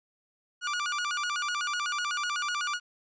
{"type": "tone with vibrato", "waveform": "sawtooth", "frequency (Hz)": 1305, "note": "E6", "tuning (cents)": -18, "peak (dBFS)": -25, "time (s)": [0.61, 2.8], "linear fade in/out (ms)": 50, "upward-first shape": "square", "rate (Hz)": 8, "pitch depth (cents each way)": 180, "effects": ["resampled to 16000 Hz"]}